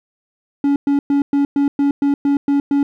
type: tone bursts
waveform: triangle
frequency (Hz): 282.4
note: C#4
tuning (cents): +32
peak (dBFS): -10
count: 10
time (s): 0.64-2.83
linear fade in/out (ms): 2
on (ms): 120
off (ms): 110
effects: none